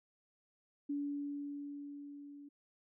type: tone with level ramp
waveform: sine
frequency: 286.5 Hz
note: D4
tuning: 43 cents flat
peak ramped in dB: -34 to -50 dBFS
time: 0.89-2.49 s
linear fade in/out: 10 ms
effects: none